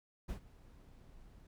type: noise with ADSR envelope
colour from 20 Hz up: brown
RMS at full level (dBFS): -39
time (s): 0.28-1.47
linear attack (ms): 17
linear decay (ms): 98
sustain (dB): -19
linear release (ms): 4
effects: none